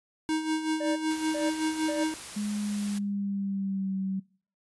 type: tone with tremolo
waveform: square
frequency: 314.5 Hz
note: D#4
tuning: 19 cents sharp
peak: -25 dBFS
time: 0.29-2.14 s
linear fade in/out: 0 ms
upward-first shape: sine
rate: 5.3 Hz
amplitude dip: 60%
type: tone bursts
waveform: triangle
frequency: 589 Hz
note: D5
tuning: 5 cents sharp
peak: -28 dBFS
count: 3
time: 0.8-2.04 s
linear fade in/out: 10 ms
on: 160 ms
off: 380 ms
type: noise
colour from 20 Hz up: white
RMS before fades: -41 dBFS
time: 1.1-2.99 s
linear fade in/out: 10 ms
type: tone with pitch glide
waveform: sine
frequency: 207.7 to 191.57 Hz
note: G#3 to G3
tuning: 0 to -40 cents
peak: -28 dBFS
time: 2.36-4.2 s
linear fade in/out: 10 ms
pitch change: -140 cents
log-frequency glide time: 2.58-3.95 s
effects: noise-tail reverb RT60 0.5 s tail -24 dB re dry + resampled to 24000 Hz